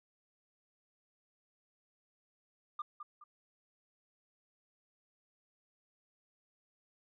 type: tone with echo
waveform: sine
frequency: 1200 Hz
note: D6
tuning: 37 cents sharp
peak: -34 dBFS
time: 2.79-2.82 s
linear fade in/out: 5 ms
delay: 210 ms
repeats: 2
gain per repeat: -9 dB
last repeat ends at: 3.24 s
effects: tanh soft clip ceiling -34 dBFS